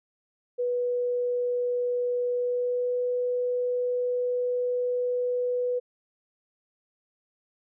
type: tone with pitch glide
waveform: sine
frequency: 490.1 to 493.8 Hz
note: B4 to B4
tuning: -13 to 0 cents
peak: -24 dBFS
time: 0.58-5.8 s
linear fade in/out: 20 ms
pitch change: +13 cents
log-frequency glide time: 2.32-2.97 s
effects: none